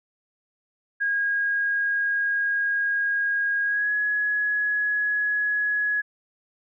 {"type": "tone with pitch glide", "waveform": "sine", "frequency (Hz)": [1635, 1681.9], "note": ["G#6", "G#6"], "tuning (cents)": [-28, 21], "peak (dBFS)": -21, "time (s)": [1, 6.02], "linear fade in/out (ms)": 20, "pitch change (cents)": 49, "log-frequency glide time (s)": [3.63, 3.93], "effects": []}